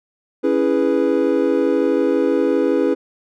triangle chord, C# minor seventh, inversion none, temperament equal, 277.2 / 329.6 / 415.3 / 493.9 Hz, C#4 / E4 / G#4 / B4, 0 / 0 / 0 / 0 cents, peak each -18 dBFS, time 0.43-2.95 s, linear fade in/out 20 ms, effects none

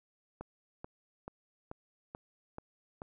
click train, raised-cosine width 1 ms, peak -28 dBFS, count 7, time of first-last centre 0.41-3.019 s, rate 2.3 Hz, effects none

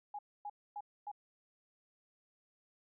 sine tone bursts, 826 Hz, G#5, 10 cents flat, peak -40 dBFS, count 4, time 0.14-1.116 s, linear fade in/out 5 ms, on 49 ms, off 260 ms, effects none

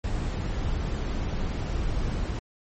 brown noise, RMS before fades -28 dBFS, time 0.04-2.39 s, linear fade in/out 2 ms, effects MP3 32 kbps

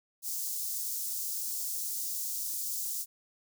white high-pass noise, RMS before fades -35 dBFS, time 0.22-3.06 s, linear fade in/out 50 ms, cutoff 5400 Hz, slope 24 dB/octave, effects none

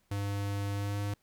square tone with pitch glide, 100.6 to 101.83 Hz, G2 to G#2, +45 to -34 cents, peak -32 dBFS, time 0.11-1.14 s, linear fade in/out 5 ms, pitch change +21 cents, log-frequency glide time 0.73-1 s, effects pink hiss -72 dBFS RMS until 1.22 s

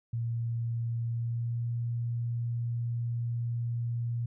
sine tone with pitch glide, 116.54 to 118.17 Hz, A#2 to A#2, 0 to +24 cents, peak -29 dBFS, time 0.13-4.26 s, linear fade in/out 5 ms, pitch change +24 cents, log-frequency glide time 1.06-1.65 s, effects none

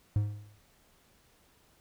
triangle tone with exponential decay, 103.83 Hz, G#2, in tune, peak -20 dBFS, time 0.16-0.59 s, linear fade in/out 0 ms, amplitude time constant 92 ms, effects pink hiss -65 dBFS RMS until 1.8 s

